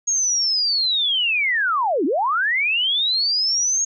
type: linear two-way sweep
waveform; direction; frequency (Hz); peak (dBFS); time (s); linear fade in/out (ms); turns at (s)
sine; down then up; 6620 to 250 to 6620; -17; 0.07-3.85; 10; 2.05
effects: none